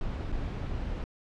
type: noise with dropouts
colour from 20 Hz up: brown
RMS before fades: -33 dBFS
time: 0.01-1.04 s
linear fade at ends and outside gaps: 1 ms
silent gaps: 0.32-0.325 s
effects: low-pass 4000 Hz 12 dB/octave